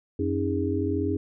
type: tone cluster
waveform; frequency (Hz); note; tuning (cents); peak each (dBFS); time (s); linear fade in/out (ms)
sine; 92.2 / 274 / 315 / 408.9; F#2 / C#4 / D#4 / G#4; -6 / -20 / +21 / -27; -29; 0.19-1.17; 5
effects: none